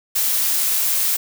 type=noise; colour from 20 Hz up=blue; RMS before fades=-19 dBFS; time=0.15-1.17 s; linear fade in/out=10 ms; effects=none